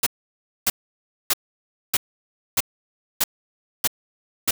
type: noise bursts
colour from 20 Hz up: white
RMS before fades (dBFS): -19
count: 8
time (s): 0.03-4.51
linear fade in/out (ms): 5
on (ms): 35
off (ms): 600
effects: none